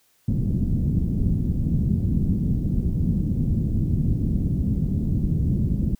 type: low-pass noise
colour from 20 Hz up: white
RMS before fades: -22 dBFS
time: 0.28-5.95 s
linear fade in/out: 5 ms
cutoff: 210 Hz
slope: 24 dB/octave
effects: white hiss -63 dBFS RMS until 5.99 s